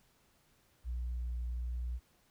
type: tone with vibrato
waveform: sine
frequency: 60.2 Hz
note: B1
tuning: 44 cents flat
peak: -33 dBFS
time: 0.84-2 s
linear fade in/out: 50 ms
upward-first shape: sine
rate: 1.3 Hz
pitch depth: 10 cents each way
effects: tanh soft clip ceiling -32 dBFS + pink hiss -70 dBFS RMS until 2.3 s